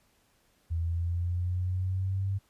sine exponential sweep, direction up, 82.4 to 98.4 Hz, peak -27 dBFS, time 0.7-2.39 s, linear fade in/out 20 ms, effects pink hiss -68 dBFS RMS until 2.49 s + resampled to 32000 Hz

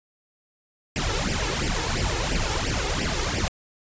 pink noise with flanger, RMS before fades -25 dBFS, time 0.96-3.48 s, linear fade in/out 0 ms, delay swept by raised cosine 0.38 to 2.38 ms, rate 2.9 Hz, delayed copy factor +0.8, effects resampled to 16000 Hz

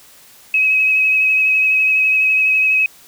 sine tone with vibrato, 2551 Hz, D#7, 43 cents sharp, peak -11 dBFS, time 0.54-2.86 s, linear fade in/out 2 ms, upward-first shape sine, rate 12 Hz, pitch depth 19 cents each way, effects white hiss -45 dBFS RMS until 3.07 s

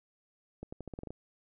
accelerating click train, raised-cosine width 2 ms, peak -28 dBFS, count 9, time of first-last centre 0.63-1.106 s, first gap 95 ms, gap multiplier 0.86, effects none

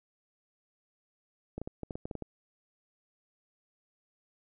clicks, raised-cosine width 2 ms, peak -24 dBFS, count 10, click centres 1.58 / 1.616 / 1.675 / 1.833 / 1.908 / 1.955 / 2.055 / 2.112 / 2.153 / 2.223 s, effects none

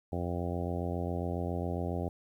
harmonic tone, 87.31 Hz, F2, in tune, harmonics 1 / 2 / 3 / 4 / 5 / 6 / 7 / 8 / 9, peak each -35 / -38 / -40 / -41 / -42 / -43 / -43 / -44 / -45 dBFS, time 0.12-2.09 s, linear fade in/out 5 ms, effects 11-bit

